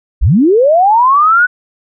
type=linear sweep; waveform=sine; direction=up; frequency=33.07 to 1500 Hz; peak=-5 dBFS; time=0.21-1.47 s; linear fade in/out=20 ms; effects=none